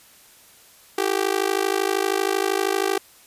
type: tone with amplitude modulation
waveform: sawtooth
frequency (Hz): 390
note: G4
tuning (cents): -9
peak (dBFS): -12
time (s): 0.98-2.98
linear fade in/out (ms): 5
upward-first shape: sine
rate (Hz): 52.8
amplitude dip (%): 100
effects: white hiss -51 dBFS RMS until 3.26 s + resampled to 32000 Hz